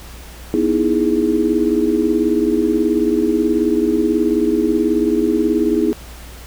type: chord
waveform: sine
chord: E major seventh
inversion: second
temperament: equal with one note detuned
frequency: 245.8 / 311.1 / 329.6 / 415.3 Hz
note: B3 / D#4 / E4 / G#4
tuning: -8 / 0 / 0 / 0 cents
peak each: -20 / -18 / -18 / -19 dBFS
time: 0.54-5.93 s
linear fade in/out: 0 ms
effects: added 59 Hz sine -35 dBFS peak until 6.46 s + pink hiss -39 dBFS RMS until 6.46 s